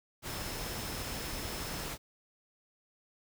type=tone in noise; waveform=sine; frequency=5250 Hz; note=E8; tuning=8 cents flat; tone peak=-48 dBFS; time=0.26-1.87 s; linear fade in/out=50 ms; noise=pink; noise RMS=-39 dBFS; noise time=0.22-1.98 s; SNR=-12 dB; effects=none